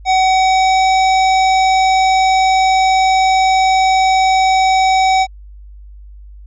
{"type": "tone with pitch glide", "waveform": "square", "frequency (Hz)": [754, 759.2], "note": ["F#5", "F#5"], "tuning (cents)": [32, 44], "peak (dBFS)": -10, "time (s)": [0.05, 5.27], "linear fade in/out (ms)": 50, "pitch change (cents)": 12, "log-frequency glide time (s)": [0.16, 0.87], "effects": ["added 50 Hz sine -33 dBFS peak until 6.46 s", "resampled to 16000 Hz"]}